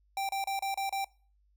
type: tone bursts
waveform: square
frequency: 784 Hz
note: G5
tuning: in tune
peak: -31 dBFS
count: 6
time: 0.17-1.045 s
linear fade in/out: 2 ms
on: 120 ms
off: 31 ms
effects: noise-tail reverb RT60 0.4 s tail -23 dB re dry + added 50 Hz sine -65 dBFS peak until 1.56 s